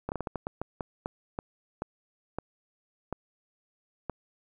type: slowing click train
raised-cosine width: 1 ms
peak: -18 dBFS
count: 15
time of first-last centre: 0.09-4.097 s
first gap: 29 ms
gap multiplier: 1.31
effects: 10-bit